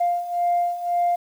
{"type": "beating tone pair", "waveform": "sine", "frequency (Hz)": [698.5, 700.4], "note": ["F5", "F5"], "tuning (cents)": [0, 5], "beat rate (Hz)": 1.9, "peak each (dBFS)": [-24, -20], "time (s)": [0, 1.16], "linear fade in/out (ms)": 10, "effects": ["tanh soft clip ceiling -14 dBFS", "8-bit"]}